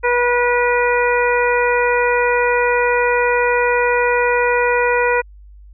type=harmonic tone; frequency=486 Hz; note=B4; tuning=28 cents flat; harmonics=1 / 2 / 3 / 4 / 5; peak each=-16 / -19 / -21 / -22 / -23 dBFS; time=0.03-5.22 s; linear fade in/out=20 ms; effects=added 50 Hz sine -38 dBFS peak until 5.73 s